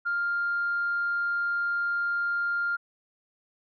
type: tone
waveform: sine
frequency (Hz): 1400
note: F6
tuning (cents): +4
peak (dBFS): -24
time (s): 0.05-2.77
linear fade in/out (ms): 20
effects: tanh soft clip ceiling -20 dBFS